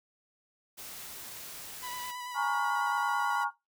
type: noise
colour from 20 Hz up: white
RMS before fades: -44 dBFS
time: 0.77-2.12 s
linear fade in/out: 20 ms
type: tone with vibrato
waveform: sawtooth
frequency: 987.8 Hz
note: B5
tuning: in tune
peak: -35 dBFS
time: 1.82-3.45 s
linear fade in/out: 20 ms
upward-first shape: square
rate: 9.1 Hz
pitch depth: 18 cents each way
type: chord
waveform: sine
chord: Bb minor seventh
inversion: third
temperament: equal with one note detuned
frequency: 830.6 / 932.3 / 1108.7 / 1421.3 Hz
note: Ab5 / Bb5 / Db6 / F6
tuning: 0 / 0 / 0 / +30 cents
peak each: -33 dBFS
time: 2.34-3.51 s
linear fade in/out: 50 ms
effects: noise-tail reverb RT60 0.2 s tail -18 dB re dry